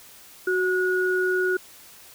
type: tone pair together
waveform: sine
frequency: 370 / 1453.7 Hz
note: F#4 / F#6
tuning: 0 / -31 cents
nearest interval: 2 octaves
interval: 2369 cents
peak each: -22 / -24 dBFS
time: 0.47-1.57 s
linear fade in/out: 5 ms
effects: white hiss -48 dBFS RMS until 2.14 s